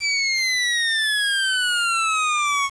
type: exponential sweep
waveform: 25% pulse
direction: down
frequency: 2342 to 1097 Hz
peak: -15 dBFS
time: 0-2.7 s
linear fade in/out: 50 ms
effects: resampled to 22050 Hz + 7-bit